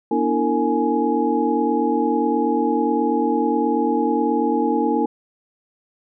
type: tone cluster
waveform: sine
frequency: 240.4 / 289.6 / 328.1 / 455.6 / 837 Hz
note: B3 / D4 / E4 / A#4 / G#5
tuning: -46 / -24 / -8 / -40 / +13 cents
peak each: -23 dBFS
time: 0.11-5.06 s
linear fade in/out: 5 ms
effects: none